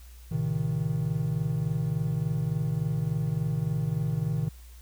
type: tone cluster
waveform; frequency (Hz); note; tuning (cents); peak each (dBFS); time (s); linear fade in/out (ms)
triangle; 113.7 / 133.6 / 157.1; A#2 / C3 / D#3; -43 / +36 / +17; -30 / -29 / -26; 0.31-4.49; 10
effects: added 60 Hz sine -45 dBFS peak until 4.81 s + white hiss -57 dBFS RMS until 4.81 s